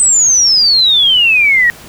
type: exponential sweep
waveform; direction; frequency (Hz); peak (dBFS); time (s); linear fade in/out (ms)
sine; down; 8250 to 1864.7; -6; 0-1.7; 0
effects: pink hiss -35 dBFS RMS until 1.88 s